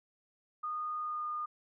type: tone with pitch glide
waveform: sine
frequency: 1229 to 1219.1 Hz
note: D#6 to D#6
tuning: -22 to -36 cents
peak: -34 dBFS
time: 0.63-1.46 s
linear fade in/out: 10 ms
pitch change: -14 cents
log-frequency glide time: 1-1.26 s
effects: none